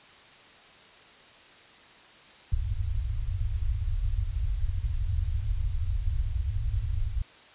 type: low-pass noise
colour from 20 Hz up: pink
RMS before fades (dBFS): -28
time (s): 2.52-7.22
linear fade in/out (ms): 5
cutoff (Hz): 110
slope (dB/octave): 96
effects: white hiss -52 dBFS RMS until 7.54 s + resampled to 8000 Hz